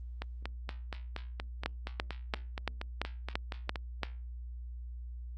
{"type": "two click trains", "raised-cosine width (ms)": 0.3, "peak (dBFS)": [-21, -15], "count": [16, 8], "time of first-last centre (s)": [[0.22, 3.758], [1.66, 4.033]], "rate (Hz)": [4.24, 2.95], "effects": ["added 60 Hz sine -40 dBFS peak until 5.37 s", "Opus 32 kbps"]}